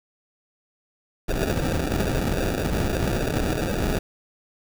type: noise with sample-and-hold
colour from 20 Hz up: pink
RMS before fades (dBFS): -24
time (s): 1.28-3.99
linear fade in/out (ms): 10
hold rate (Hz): 1050
effects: none